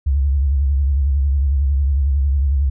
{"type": "tone with vibrato", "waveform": "sine", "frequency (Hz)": 69.3, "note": "C#2", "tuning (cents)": 0, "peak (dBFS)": -13, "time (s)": [0.06, 2.7], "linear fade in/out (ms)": 10, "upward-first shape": "sine", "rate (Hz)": 11, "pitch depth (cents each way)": 100, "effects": []}